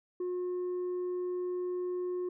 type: tone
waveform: sine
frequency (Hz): 360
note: F#4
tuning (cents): -47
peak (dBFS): -29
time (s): 0.2-2.29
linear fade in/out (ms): 5
effects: tanh soft clip ceiling -31 dBFS